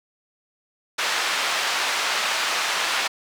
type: band-pass noise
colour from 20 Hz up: pink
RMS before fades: -24 dBFS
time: 0.98-3.08 s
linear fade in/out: 10 ms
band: 1000 to 5300 Hz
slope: 12 dB/octave
effects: none